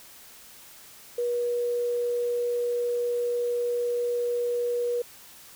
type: tone with quantisation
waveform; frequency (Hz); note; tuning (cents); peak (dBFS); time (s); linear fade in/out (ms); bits
sine; 481.9; B4; -43; -24; 1.18-5.02; 5; 9
effects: white hiss -49 dBFS RMS until 5.55 s